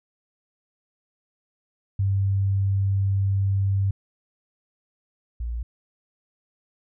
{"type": "tone pair in turn", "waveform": "sine", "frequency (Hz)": [98, 58.27], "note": ["G2", "A#1"], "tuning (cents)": [0, 0], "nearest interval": "major sixth", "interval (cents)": 900, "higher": "first", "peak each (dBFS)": [-19, -26], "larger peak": "first", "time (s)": [[1.99, 3.91], [5.4, 5.63]], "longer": "first", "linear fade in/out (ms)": 5, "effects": []}